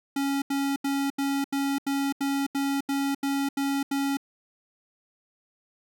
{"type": "tone bursts", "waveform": "square", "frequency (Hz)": 277.2, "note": "C#4", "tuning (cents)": 0, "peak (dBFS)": -25, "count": 12, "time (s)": [0.16, 4.171], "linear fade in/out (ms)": 5, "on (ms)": 260, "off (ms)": 81, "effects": []}